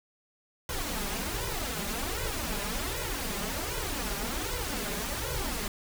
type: noise with flanger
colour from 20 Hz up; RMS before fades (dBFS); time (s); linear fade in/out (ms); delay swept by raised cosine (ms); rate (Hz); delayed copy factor
pink; -33; 0.69-5.68; 2; 2 to 5; 1.3; +0.9
effects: none